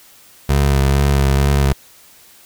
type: tone with vibrato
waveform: 25% pulse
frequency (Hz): 69.3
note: C#2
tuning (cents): 0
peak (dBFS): -8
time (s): 0.49-1.73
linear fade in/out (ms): 5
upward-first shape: sine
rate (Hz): 2.2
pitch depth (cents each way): 29
effects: white hiss -46 dBFS RMS until 2.45 s